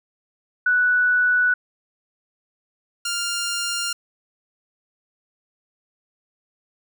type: tone pair in turn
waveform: sine / 10% pulse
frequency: 1480 / 1398.7 Hz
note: F#6 / F6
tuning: 0 / +2 cents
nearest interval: minor second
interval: 98 cents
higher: first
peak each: -15 dBFS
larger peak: neither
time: 0.66-1.54 / 3.05-3.93 s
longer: neither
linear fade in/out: 5 ms
effects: none